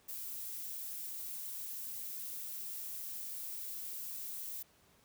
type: noise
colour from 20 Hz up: violet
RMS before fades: -43 dBFS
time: 0.08-4.63 s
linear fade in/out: 10 ms
effects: pink hiss -67 dBFS RMS until 5.04 s + high-pass 60 Hz 12 dB/octave